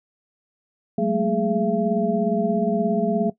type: tone cluster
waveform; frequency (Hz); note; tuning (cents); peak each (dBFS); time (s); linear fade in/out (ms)
sine; 186.1 / 208.5 / 225.5 / 418.1 / 676; F#3 / G#3 / A3 / G#4 / E5; +10 / +7 / +43 / +12 / +43; -25; 0.98-3.3; 5
effects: noise-tail reverb RT60 0.1 s tail -18 dB re dry